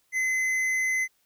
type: tone with tanh clipping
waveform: triangle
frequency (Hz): 2043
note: C7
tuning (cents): -42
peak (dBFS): -25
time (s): 0.12-1.08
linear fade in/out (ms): 50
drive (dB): 14
effects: white hiss -69 dBFS RMS until 1.25 s